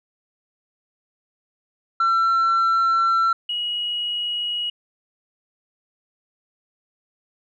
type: tone pair in turn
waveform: sine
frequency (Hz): 1349 / 2903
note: E6 / F#7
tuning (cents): +40 / -34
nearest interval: octave + minor second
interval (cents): 1326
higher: second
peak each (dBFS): -13 / -22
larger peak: first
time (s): 2-3.33 / 3.49-4.7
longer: first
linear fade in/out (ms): 5
effects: tanh soft clip ceiling -15 dBFS